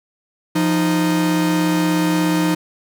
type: tone pair together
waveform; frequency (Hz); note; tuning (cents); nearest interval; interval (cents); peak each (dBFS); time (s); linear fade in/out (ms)
45% pulse; 173.49 / 310.2; F3 / D#4; -11 / -5; minor seventh; 1006; -19 / -17; 0.55-2.55; 10
effects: none